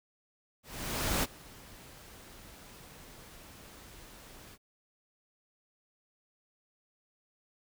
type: noise with ADSR envelope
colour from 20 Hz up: pink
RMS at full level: -29 dBFS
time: 0.63-4.58 s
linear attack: 600 ms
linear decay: 31 ms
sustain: -23 dB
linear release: 46 ms
effects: none